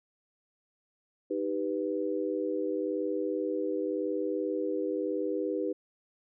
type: chord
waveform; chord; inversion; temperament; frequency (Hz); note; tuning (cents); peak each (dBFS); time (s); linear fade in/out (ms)
sine; Eb augmented; none; equal; 311.1 / 392 / 493.9; Eb4 / G4 / B4; 0 / 0 / 0; -33; 1.3-5.73; 10
effects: none